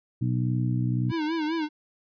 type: harmonic tone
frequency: 61.74 Hz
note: B1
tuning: in tune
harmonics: 2 / 3 / 4 / 5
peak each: -24 / -31 / -33 / -34 dBFS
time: 0.21-1.12 s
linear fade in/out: 10 ms
type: tone with vibrato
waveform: square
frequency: 317.1 Hz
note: D#4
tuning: 33 cents sharp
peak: -26 dBFS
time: 1.09-1.69 s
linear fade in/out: 50 ms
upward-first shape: sine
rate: 4.9 Hz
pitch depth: 91 cents each way
effects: resampled to 11025 Hz